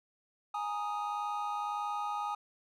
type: chord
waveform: triangle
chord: Ab suspended second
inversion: none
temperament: equal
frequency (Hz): 830.6 / 932.3 / 1244.5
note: Ab5 / Bb5 / Eb6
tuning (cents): 0 / 0 / 0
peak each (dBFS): -34 / -40 / -35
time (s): 0.54-2.35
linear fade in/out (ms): 5
effects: none